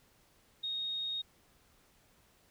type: tone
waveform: sine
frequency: 3729 Hz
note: A#7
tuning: in tune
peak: -34 dBFS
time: 0.63-1.22 s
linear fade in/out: 10 ms
effects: pink hiss -67 dBFS RMS until 2.5 s